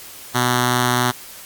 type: tone with notch filter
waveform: 5% pulse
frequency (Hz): 123.6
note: B2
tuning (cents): +2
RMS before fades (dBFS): -18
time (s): 0.34-1.12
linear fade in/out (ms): 20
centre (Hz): 520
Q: 1.4
effects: white hiss -38 dBFS RMS until 1.45 s + Opus 48 kbps